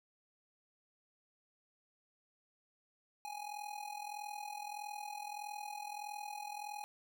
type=tone with amplitude modulation; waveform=square; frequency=830.6 Hz; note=G#5; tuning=in tune; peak=-40 dBFS; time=3.25-6.84 s; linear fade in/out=0 ms; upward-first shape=sine; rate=41.6 Hz; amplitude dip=75%; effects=none